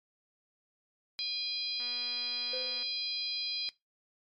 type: harmonic tone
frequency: 814 Hz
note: G#5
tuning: 35 cents flat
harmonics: 3 / 4 / 5 / 6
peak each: -42 / -42 / -36 / -37 dBFS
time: 1.19-3.69 s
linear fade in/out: 0 ms
type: click train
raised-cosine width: 0.3 ms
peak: -36 dBFS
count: 251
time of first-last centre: 1.8-2.829 s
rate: 243 Hz
type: tone with exponential decay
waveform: triangle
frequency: 511 Hz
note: C5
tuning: 41 cents flat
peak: -34 dBFS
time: 2.53-3.04 s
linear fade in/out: 5 ms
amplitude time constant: 110 ms
effects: noise-tail reverb RT60 0.2 s tail -20 dB re dry + MP3 64 kbps